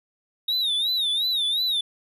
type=tone with vibrato; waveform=triangle; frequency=3729 Hz; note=A#7; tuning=in tune; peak=-20 dBFS; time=0.48-1.81 s; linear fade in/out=5 ms; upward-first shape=sine; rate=2.8 Hz; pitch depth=130 cents each way; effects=none